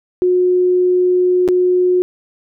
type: tone with dropouts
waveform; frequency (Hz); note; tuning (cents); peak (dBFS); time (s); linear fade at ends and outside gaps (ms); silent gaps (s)
sine; 362.4; F#4; -36; -10; 0.22-2.02; 0; 1.478-1.487
effects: none